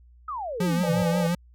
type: exponential sweep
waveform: sine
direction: down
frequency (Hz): 1318.5 to 96.3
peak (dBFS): -29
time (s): 0.28-1.03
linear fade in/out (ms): 5
type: tone with vibrato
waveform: square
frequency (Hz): 173.5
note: F3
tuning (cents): -11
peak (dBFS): -23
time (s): 0.6-1.35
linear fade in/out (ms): 5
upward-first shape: triangle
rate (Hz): 5.6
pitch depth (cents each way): 77
type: chord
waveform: sine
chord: G# diminished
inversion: first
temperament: just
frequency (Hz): 498.4 / 598 / 830.6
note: B4 / D5 / G#5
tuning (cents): +16 / +31 / 0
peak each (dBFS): -31 / -29 / -35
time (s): 0.83-1.27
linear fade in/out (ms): 5
effects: added 60 Hz sine -50 dBFS peak until 1.54 s